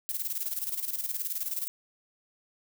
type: noise with tremolo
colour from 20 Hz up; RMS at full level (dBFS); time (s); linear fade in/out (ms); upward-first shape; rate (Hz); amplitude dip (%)
violet; -31; 0.09-1.68; 0; square; 19; 65
effects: none